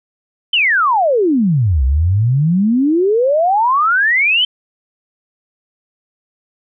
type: exponential two-way sweep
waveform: sine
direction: down then up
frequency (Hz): 3136 to 62.4 to 3136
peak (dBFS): -10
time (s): 0.53-4.45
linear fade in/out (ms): 5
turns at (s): 1.84
effects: none